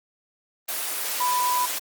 sine tone in noise, 992 Hz, B5, 7 cents sharp, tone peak -21 dBFS, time 1.2-1.66 s, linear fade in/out 10 ms, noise white, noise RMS -28 dBFS, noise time 0.68-1.79 s, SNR +4 dB, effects high-pass 400 Hz 12 dB/octave + Opus 24 kbps

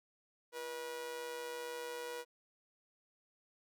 sawtooth tone with amplitude modulation, 484.1 Hz, B4, 35 cents flat, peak -35 dBFS, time 0.52-2.25 s, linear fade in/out 50 ms, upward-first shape sine, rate 142 Hz, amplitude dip 55%, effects none

